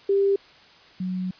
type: tone pair in turn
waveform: sine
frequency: 395.7 / 184.33 Hz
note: G4 / F#3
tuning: +16 / -6 cents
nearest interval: octave + minor second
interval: 1322 cents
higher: first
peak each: -17 / -25 dBFS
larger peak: first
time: 0.09-0.36 / 1-1.31 s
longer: second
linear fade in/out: 5 ms
effects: white hiss -51 dBFS RMS until 1.39 s + resampled to 11025 Hz